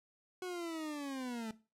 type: linear sweep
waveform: 40% pulse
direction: down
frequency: 370 to 216.5 Hz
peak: -38 dBFS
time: 0.42-1.51 s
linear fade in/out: 2 ms
effects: noise-tail reverb RT60 0.3 s tail -17 dB re dry + low-pass 12000 Hz 12 dB/octave